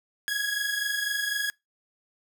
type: tone pair together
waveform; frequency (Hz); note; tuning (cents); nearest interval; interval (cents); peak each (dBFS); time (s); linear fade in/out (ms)
sawtooth; 1650 / 1674; G#6 / G#6; -12 / +13; unison; 25; -26; 0.28-1.5; 0
effects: noise-tail reverb RT60 0.2 s tail -25 dB re dry